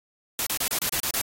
white noise bursts, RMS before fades -26 dBFS, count 8, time 0.39-1.214 s, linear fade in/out 0 ms, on 75 ms, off 32 ms, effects AAC 48 kbps

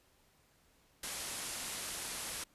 white low-pass noise, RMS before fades -42 dBFS, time 1.03-2.44 s, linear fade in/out 5 ms, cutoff 12000 Hz, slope 96 dB/octave, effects pink hiss -69 dBFS RMS until 2.54 s + resampled to 32000 Hz

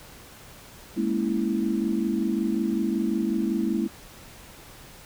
sine chord, A# half-diminished seventh, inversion third, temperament equal, 207.7 / 233.1 / 277.2 / 329.6 Hz, G#3 / A#3 / C#4 / E4, 0 / 0 / 0 / 0 cents, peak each -27 / -28 / -32 / -27 dBFS, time 0.96-3.88 s, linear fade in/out 20 ms, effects pink hiss -47 dBFS RMS until 5.05 s

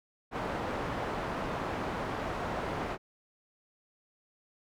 white low-pass noise, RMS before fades -35 dBFS, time 0.31-2.98 s, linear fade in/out 50 ms, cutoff 1000 Hz, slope 12 dB/octave, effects none

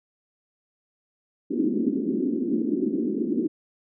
pink band-pass noise, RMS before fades -25 dBFS, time 1.5-3.48 s, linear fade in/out 10 ms, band 220 to 360 Hz, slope 48 dB/octave, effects none

